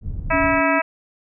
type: low-pass noise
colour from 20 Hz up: pink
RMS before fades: -28 dBFS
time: 0.01-0.62 s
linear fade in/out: 50 ms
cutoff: 120 Hz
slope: 12 dB/octave
type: harmonic tone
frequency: 324.9 Hz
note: E4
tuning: 25 cents flat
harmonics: 2 / 3 / 4 / 5 / 6 / 7 / 8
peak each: -21 / -23 / -24 / -25 / -26 / -26 / -27 dBFS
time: 0.3-0.82 s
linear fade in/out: 10 ms
type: tone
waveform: sine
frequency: 283.1 Hz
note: C#4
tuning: 37 cents sharp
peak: -21 dBFS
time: 0.32-0.8 s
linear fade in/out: 20 ms
effects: none